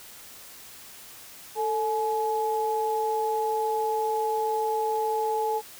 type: tone pair together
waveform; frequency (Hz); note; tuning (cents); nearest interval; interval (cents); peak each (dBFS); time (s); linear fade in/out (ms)
sine; 443.8 / 849; A4 / G#5; +15 / +38; major seventh; 1123; -27 / -26; 1.55-5.62; 50
effects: white hiss -46 dBFS RMS until 5.79 s

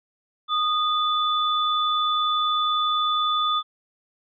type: tone pair together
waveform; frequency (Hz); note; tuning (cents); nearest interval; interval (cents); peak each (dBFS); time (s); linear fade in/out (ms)
sine; 1234 / 3490; D#6 / A7; -15 / -15; octave + tritone; 1800; -21 / -25; 0.48-3.63; 50
effects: none

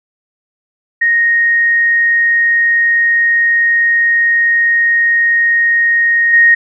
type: tone with level steps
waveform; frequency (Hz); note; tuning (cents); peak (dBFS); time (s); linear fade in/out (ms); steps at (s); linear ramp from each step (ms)
sine; 1864.7; A#6; 0; -8 / -4; 1.01-6.55; 10; 6.33; 5
effects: none

